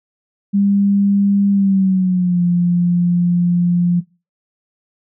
sine tone with pitch glide, 200 to 175.12 Hz, G3 to F3, +35 to +5 cents, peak -11 dBFS, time 0.53-4.01 s, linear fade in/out 20 ms, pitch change -230 cents, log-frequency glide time 1.51-2.42 s, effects noise-tail reverb RT60 0.3 s tail -21 dB re dry

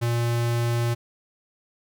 square tone, 118.2 Hz, A#2, 24 cents sharp, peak -22 dBFS, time 0.01-0.95 s, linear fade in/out 20 ms, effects none

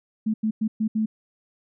sine tone bursts at uneven times, 217.9 Hz, A3, 17 cents flat, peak -20 dBFS, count 5, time 0.26-0.34 / 0.43-0.51 / 0.61-0.68 / 0.8-0.88 / 0.95-1.06 s, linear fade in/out 10 ms, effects none

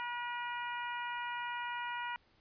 harmonic tone, 481.7 Hz, B4, 43 cents flat, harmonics 2 / 3 / 4 / 5 / 6, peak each -39 / -43 / -45 / -47 / -49 dBFS, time 0-2.16 s, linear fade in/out 0 ms, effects pink hiss -69 dBFS RMS until 2.4 s + resampled to 11025 Hz

